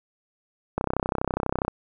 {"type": "click train", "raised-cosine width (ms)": 1, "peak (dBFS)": -10, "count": 30, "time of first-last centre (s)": [0.78, 1.681], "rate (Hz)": 32.2, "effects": []}